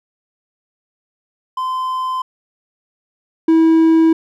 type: tone pair in turn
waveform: triangle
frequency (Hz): 1030 / 324.4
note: C6 / E4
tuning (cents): -28 / -28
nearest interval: octave + minor sixth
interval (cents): 2000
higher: first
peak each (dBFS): -16 / -6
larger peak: second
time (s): 1.57-2.22 / 3.48-4.13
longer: neither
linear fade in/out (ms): 5
effects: none